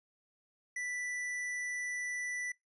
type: tone with hard clipping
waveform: sine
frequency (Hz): 1975.5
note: B6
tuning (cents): 0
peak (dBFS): -37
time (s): 0.76-2.52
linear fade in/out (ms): 5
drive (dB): 15
effects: noise-tail reverb RT60 0.2 s tail -25 dB re dry + resampled to 24000 Hz